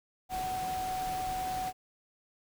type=tone in noise; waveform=sine; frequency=746 Hz; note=F#5; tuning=14 cents sharp; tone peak=-32 dBFS; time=0.29-1.73 s; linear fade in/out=50 ms; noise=pink; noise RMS=-42 dBFS; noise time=0.29-1.73 s; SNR=+7 dB; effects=none